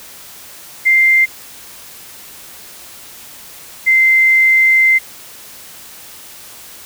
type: tone pair in turn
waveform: sine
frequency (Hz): 2093 / 2079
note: C7 / C7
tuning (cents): 0 / -12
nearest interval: unison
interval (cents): 12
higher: first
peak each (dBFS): -7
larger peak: neither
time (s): 0.85-1.26 / 3.86-4.99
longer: second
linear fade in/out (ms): 20
effects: white hiss -36 dBFS RMS until 6.85 s